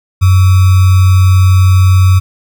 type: tone with sample-and-hold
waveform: sine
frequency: 93.2 Hz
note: F#2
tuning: 13 cents sharp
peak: -3 dBFS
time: 0.21-2.2 s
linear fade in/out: 20 ms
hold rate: 1225 Hz
effects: none